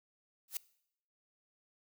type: noise with exponential growth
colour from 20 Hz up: blue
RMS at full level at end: -32 dBFS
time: 0.48-0.57 s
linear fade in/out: 2 ms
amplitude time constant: 19 ms
effects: noise-tail reverb RT60 0.7 s tail -21 dB re dry